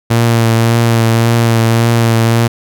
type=tone with vibrato; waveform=sawtooth; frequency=115.4 Hz; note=A#2; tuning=17 cents flat; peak=-4 dBFS; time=0.1-2.48 s; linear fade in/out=10 ms; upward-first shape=triangle; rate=1.8 Hz; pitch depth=28 cents each way; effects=none